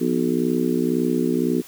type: harmonic tone with a mistuned harmonic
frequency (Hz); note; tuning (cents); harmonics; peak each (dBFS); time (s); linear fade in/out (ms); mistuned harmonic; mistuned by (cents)
61.9; B1; +5; 3 / 4 / 5 / 6 / 7; -27 / -22 / -25 / -24 / -28; 0-1.62; 20; 3; -130
effects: white hiss -44 dBFS RMS until 1.67 s